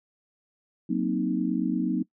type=chord; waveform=sine; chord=C half-diminished seventh; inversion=second; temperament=equal; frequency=185 / 233.1 / 261.6 / 311.1 Hz; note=Gb3 / Bb3 / C4 / Eb4; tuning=0 / 0 / 0 / 0 cents; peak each=-29 dBFS; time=0.89-2.03 s; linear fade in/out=10 ms; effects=noise-tail reverb RT60 0.1 s tail -21 dB re dry